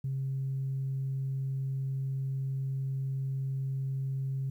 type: tone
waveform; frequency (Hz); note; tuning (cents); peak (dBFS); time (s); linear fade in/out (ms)
sine; 134.5; C3; +48; -29; 0.04-4.5; 5
effects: tanh soft clip ceiling -26 dBFS + 11-bit